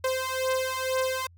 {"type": "beating tone pair", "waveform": "sawtooth", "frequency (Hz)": [519, 521.1], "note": ["C5", "C5"], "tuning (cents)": [-14, -7], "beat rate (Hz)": 2.1, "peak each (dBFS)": -25, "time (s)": [0.04, 1.27], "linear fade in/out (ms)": 5, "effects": ["added 86 Hz sine -51 dBFS peak until 1.37 s"]}